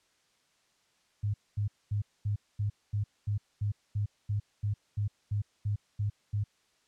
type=tone bursts; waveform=sine; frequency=103.2 Hz; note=G#2; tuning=10 cents flat; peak=-27 dBFS; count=16; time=1.23-6.44 s; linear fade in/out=10 ms; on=110 ms; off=230 ms; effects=white hiss -70 dBFS RMS until 6.87 s + low-pass 7000 Hz 12 dB/octave